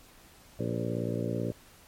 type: harmonic tone with a mistuned harmonic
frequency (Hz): 58.1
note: A#1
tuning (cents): -5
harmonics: 2 / 3 / 4 / 5 / 6 / 7 / 8 / 9 / 10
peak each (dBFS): -34 / -36 / -37 / -38 / -39 / -39 / -40 / -41 / -41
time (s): 0.59-1.52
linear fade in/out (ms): 5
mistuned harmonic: 8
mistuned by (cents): +40
effects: pink hiss -56 dBFS RMS until 1.87 s + MP3 64 kbps